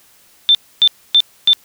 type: tone bursts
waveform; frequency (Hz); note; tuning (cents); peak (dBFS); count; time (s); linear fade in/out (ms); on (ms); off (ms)
sine; 3559; A7; +19; -6; 4; 0.49-1.532; 0; 58; 270
effects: white hiss -50 dBFS RMS until 1.64 s